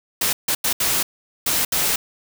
white noise bursts at uneven times, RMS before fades -20 dBFS, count 6, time 0.21-0.33 / 0.48-0.55 / 0.64-0.73 / 0.8-1.03 / 1.46-1.65 / 1.72-1.96 s, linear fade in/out 5 ms, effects none

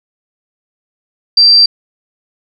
sine tone, 4699 Hz, D8, in tune, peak -3 dBFS, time 1.37-1.66 s, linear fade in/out 5 ms, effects none

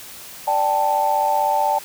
sine chord, D suspended fourth, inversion none, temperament equal, 587.3 / 784 / 880 Hz, D5 / G5 / A5, 0 / 0 / 0 cents, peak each -23 / -20 / -18 dBFS, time 0.47-1.79 s, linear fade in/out 10 ms, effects tanh soft clip ceiling -7 dBFS + white hiss -38 dBFS RMS until 1.84 s

